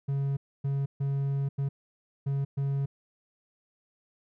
triangle tone bursts at uneven times, 138.59 Hz, C#3, in tune, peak -24 dBFS, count 6, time 0.08-0.37 / 0.64-0.86 / 1-1.49 / 1.58-1.69 / 2.26-2.45 / 2.57-2.86 s, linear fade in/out 10 ms, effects none

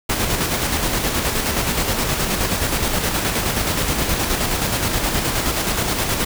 pink noise with tremolo, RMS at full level -19 dBFS, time 0.09-6.25 s, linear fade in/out 10 ms, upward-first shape square, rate 9.5 Hz, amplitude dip 35%, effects none

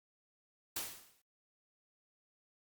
white noise with exponential decay, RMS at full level -36 dBFS, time 0.76-1.22 s, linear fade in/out 5 ms, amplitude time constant 98 ms, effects Opus 48 kbps

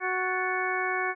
harmonic tone with a mistuned harmonic, 370 Hz, F#4, in tune, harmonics 1 / 2 / 3 / 4 / 5 / 6, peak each -33 / -33 / -33 / -33 / -33 / -33 dBFS, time 0-1.15 s, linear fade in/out 50 ms, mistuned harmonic 5, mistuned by -91 cents, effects none

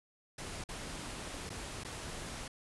pink noise with dropouts, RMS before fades -43 dBFS, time 0.38-2.48 s, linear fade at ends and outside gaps 5 ms, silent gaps 0.64-0.688 / 1.494-1.501 / 1.837-1.847 s, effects resampled to 24000 Hz

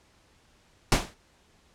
pink noise with exponential decay, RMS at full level -17 dBFS, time 0.92-1.14 s, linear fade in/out 1 ms, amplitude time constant 47 ms, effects pink hiss -62 dBFS RMS until 1.74 s + low-pass 8000 Hz 12 dB/octave

